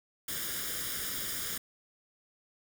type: noise with comb filter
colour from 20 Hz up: white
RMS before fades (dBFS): -36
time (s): 0.28-1.58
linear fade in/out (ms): 5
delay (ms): 0.58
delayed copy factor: +0.75
effects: none